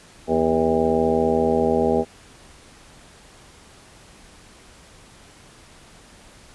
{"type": "harmonic tone with a mistuned harmonic", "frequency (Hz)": 80.5, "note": "E2", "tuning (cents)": -41, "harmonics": [1, 2, 3, 4, 5, 6, 7, 8, 10], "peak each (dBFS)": [-33, -32, -23, -33, -22, -22, -30, -26, -26], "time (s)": [0.27, 2.05], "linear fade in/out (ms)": 50, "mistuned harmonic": 2, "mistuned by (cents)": 58, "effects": ["pink hiss -48 dBFS RMS until 6.54 s", "resampled to 24000 Hz"]}